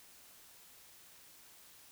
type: silence
effects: white hiss -59 dBFS RMS until 1.91 s